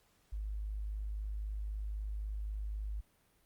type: tone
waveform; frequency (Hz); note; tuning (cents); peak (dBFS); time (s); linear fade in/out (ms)
sine; 51.91; G#1; 0; -36; 0.32-3.01; 10
effects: pink hiss -71 dBFS RMS until 3.45 s + Opus 48 kbps